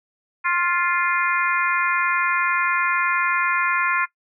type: harmonic tone with a mistuned harmonic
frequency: 349.2 Hz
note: F4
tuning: in tune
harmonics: 3 / 4 / 5 / 6 / 7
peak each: -23 / -24 / -25 / -26 / -26 dBFS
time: 0.44-4.06 s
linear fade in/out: 20 ms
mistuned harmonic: 3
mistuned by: +17 cents
effects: noise-tail reverb RT60 0.1 s tail -18 dB re dry